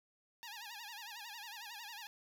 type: tone with vibrato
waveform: 10% pulse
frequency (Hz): 880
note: A5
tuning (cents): 0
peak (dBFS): -38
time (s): 0.43-2.07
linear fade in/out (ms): 0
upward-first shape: sine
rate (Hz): 11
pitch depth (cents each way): 150
effects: none